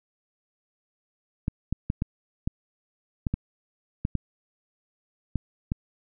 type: clicks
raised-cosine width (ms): 5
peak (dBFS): -13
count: 11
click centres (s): 1.481 / 1.726 / 1.901 / 2.021 / 2.475 / 3.268 / 3.34 / 4.051 / 4.153 / 5.357 / 5.719
effects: none